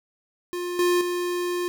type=tone with level steps; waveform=square; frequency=353.9 Hz; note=F4; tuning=23 cents sharp; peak=-28 / -19 / -25 dBFS; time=0.53-1.68 s; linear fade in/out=0 ms; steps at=0.79 / 1.01 s; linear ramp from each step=2 ms; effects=none